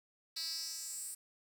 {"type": "tone with high-pass filter sweep", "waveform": "10% pulse", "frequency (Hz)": 325.7, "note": "E4", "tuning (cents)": -21, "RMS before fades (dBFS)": -42, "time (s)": [0.36, 1.15], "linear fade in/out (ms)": 10, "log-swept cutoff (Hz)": [4200, 9200], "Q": 3.8, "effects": ["10-bit"]}